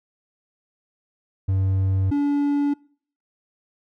triangle tone pair in turn, 95.7 / 286.8 Hz, G2 / D4, -41 / -41 cents, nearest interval octave + perfect fifth, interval 1900 cents, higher second, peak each -16 dBFS, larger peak neither, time 1.48-2.11 / 2.11-2.74 s, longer neither, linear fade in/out 10 ms, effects noise-tail reverb RT60 0.5 s tail -24 dB re dry

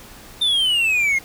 triangle exponential sweep, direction down, 3621 to 2111 Hz, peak -14 dBFS, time 0.41-1.19 s, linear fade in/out 10 ms, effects pink hiss -42 dBFS RMS until 1.24 s

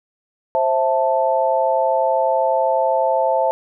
sine chord, A minor, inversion first, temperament just, 528 / 660 / 880 Hz, C5 / E5 / A5, +16 / +2 / 0 cents, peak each -19 dBFS, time 0.55-3.51 s, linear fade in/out 0 ms, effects none

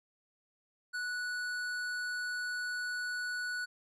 sine tone with hard clipping, 1475 Hz, F#6, 6 cents flat, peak -36 dBFS, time 0.93-3.66 s, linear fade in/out 20 ms, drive 11 dB, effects none

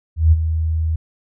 sine tone with ADSR envelope, 80.1 Hz, E2, 49 cents flat, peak -6 dBFS, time 0.16-0.96 s, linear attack 160 ms, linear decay 32 ms, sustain -10 dB, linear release 6 ms, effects none

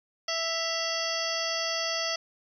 harmonic tone with a mistuned harmonic, 659.3 Hz, E5, in tune, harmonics 1 / 2 / 3 / 4 / 5 / 7 / 8 / 9, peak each -34 / -37 / -36 / -39 / -37 / -34 / -35 / -38 dBFS, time 0.28-2.16 s, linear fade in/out 5 ms, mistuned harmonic 4, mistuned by +71 cents, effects 10-bit

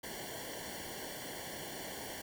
pink noise with comb filter, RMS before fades -44 dBFS, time 0.03-2.22 s, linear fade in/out 10 ms, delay 0.79 ms, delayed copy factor -0.95, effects none

